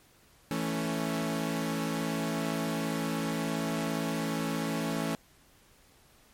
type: chord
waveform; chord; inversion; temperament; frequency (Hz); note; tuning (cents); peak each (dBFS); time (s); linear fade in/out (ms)
sawtooth; A major; second; equal; 164.81 / 220 / 277.2; E3 / A3 / C#4; 0 / 0 / 0; -30; 0.51-5.15; 0
effects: pink hiss -61 dBFS RMS until 6.33 s + MP3 64 kbps